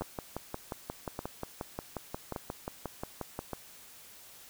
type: two click trains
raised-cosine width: 1 ms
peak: -21 / -21 dBFS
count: 20 / 4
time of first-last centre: 0.01-3.391 / 0.02-3.533 s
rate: 5.62 / 0.854 Hz
effects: white hiss -53 dBFS RMS until 4.49 s